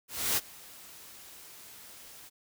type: noise with ADSR envelope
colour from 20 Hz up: white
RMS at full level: -27 dBFS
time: 0.08-2.3 s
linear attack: 290 ms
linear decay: 31 ms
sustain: -23 dB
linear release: 29 ms
effects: none